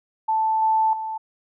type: tone with level steps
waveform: sine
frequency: 880 Hz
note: A5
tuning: in tune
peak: -18 / -16 / -26 dBFS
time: 0.28-1.18 s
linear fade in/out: 10 ms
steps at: 0.62 / 0.93 s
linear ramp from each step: 2 ms
effects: none